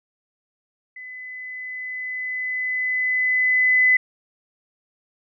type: tone with level ramp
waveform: sine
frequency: 2012 Hz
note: B6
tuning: 32 cents sharp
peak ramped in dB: -35 to -12 dBFS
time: 0.96-3.97 s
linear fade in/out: 5 ms
effects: none